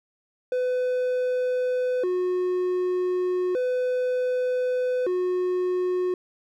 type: tone with vibrato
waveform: triangle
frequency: 427.4 Hz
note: G#4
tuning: 50 cents sharp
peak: -20 dBFS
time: 0.52-6.14 s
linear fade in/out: 2 ms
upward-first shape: square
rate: 0.33 Hz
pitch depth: 280 cents each way
effects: none